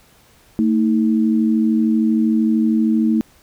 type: tone pair together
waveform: sine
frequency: 224.4 / 317.4 Hz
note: A3 / D#4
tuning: +34 / +35 cents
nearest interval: tritone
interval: 601 cents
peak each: -14 / -19 dBFS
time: 0.59-3.21 s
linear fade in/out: 0 ms
effects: pink hiss -52 dBFS RMS until 3.42 s